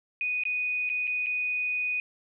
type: tone with dropouts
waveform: sine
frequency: 2483 Hz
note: D#7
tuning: 4 cents flat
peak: -26 dBFS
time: 0.21-2 s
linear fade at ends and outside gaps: 1 ms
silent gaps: 0.436-0.453 / 0.892-0.899 / 1.071-1.076 / 1.261-1.267 s
effects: none